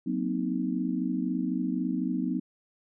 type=chord; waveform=sine; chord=C half-diminished seventh; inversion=second; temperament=equal with one note detuned; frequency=185 / 233.1 / 257 / 311.1 Hz; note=Gb3 / Bb3 / C4 / Eb4; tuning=0 / 0 / -31 / 0 cents; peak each=-32 / -34 / -30 / -33 dBFS; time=0.06-2.4 s; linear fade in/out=10 ms; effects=none